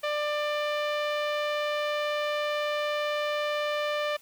sawtooth tone with low-pass filter, 594 Hz, D5, 20 cents sharp, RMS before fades -29 dBFS, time 0.03-4.17 s, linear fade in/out 10 ms, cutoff 3200 Hz, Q 1.3, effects white hiss -57 dBFS RMS until 4.21 s

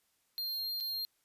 square tone with dropouts, 4201 Hz, C8, 6 cents sharp, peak -35 dBFS, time 0.38-1.05 s, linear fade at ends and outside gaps 0 ms, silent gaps 0.802-0.807 s, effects white hiss -75 dBFS RMS until 1.24 s + resampled to 32000 Hz

